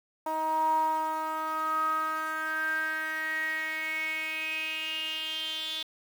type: tone with band-pass filter sweep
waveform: sawtooth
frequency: 315 Hz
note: D#4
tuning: 21 cents sharp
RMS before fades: -31 dBFS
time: 0.26-5.83 s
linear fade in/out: 5 ms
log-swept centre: 840 to 3500 Hz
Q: 9.9
effects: 8-bit